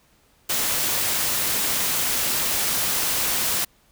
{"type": "noise", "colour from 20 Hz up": "white", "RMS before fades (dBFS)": -23, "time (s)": [0.49, 3.65], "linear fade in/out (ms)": 10, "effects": ["pink hiss -60 dBFS RMS until 3.91 s"]}